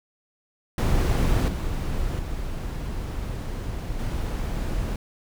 brown noise with level steps, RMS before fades -20 / -27 / -30 / -27 dBFS, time 0.78-4.96 s, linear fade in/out 2 ms, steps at 1.48 / 2.19 / 3.99 s, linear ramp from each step 2 ms, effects none

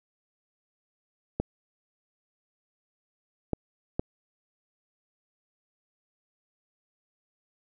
clicks, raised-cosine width 2 ms, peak -13 dBFS, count 3, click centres 1.4 / 3.533 / 3.995 s, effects none

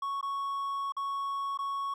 triangle tone with dropouts, 1108.7 Hz, C#6, in tune, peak -29 dBFS, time 0.02-1.94 s, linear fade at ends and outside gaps 5 ms, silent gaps 0.212-0.227 / 0.922-0.966 / 1.575-1.588 s, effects none

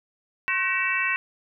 harmonic tone with a mistuned harmonic, 380 Hz, F#4, 46 cents sharp, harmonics 3 / 4 / 5 / 6 / 7, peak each -31 / -30 / -27 / -30 / -26 dBFS, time 0.48-1.16 s, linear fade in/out 0 ms, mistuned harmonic 3, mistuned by -94 cents, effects none

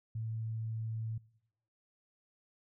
sine tone, 111.7 Hz, A2, 27 cents sharp, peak -35 dBFS, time 0.15-1.18 s, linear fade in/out 5 ms, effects noise-tail reverb RT60 0.9 s tail -24 dB re dry

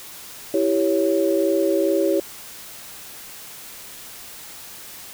sine chord, C# diminished, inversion first, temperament equal, 329.6 / 392 / 554.4 Hz, E4 / G4 / C#5, 0 / 0 / 0 cents, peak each -21 dBFS, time 0.54-2.2 s, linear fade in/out 2 ms, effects white hiss -39 dBFS RMS until 5.13 s

